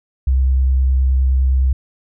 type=tone with vibrato; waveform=sine; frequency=65.41 Hz; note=C2; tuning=in tune; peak=-11 dBFS; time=0.27-1.73 s; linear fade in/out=5 ms; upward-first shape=sine; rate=9.7 Hz; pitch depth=13 cents each way; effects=none